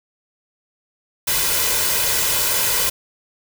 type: noise with comb filter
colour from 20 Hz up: white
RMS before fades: -19 dBFS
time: 1.27-2.9 s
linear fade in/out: 10 ms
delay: 2 ms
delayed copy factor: +0.6
effects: none